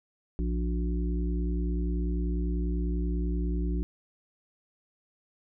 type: harmonic tone with a mistuned harmonic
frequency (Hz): 58.3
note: A#1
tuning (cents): +1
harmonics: 1 / 3 / 5 / 6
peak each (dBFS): -27 / -34 / -37 / -40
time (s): 0.39-3.83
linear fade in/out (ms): 0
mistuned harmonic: 6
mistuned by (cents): +58
effects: none